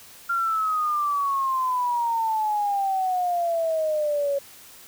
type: exponential sweep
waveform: sine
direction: down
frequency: 1392 to 554.4 Hz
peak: -21 dBFS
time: 0.29-4.39 s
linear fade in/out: 10 ms
effects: white hiss -47 dBFS RMS until 4.87 s